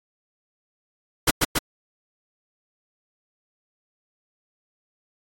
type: noise with echo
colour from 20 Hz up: pink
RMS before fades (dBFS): -17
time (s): 1.27-1.31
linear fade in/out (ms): 10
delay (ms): 140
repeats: 2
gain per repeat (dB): -2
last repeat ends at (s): 1.59
effects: AAC 64 kbps